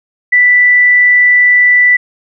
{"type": "tone", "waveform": "sine", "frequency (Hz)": 1975.5, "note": "B6", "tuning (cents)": 0, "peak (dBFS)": -4, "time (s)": [0.32, 1.97], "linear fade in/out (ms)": 10, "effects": []}